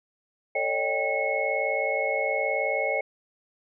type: tone cluster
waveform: sine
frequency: 445.7 / 552 / 611 / 788 / 2185 Hz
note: A4 / C#5 / D#5 / G5 / C#7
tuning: +22 / -7 / -32 / +9 / -26 cents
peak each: -33 / -29 / -30 / -32 / -28 dBFS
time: 0.55-3.01 s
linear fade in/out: 5 ms
effects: none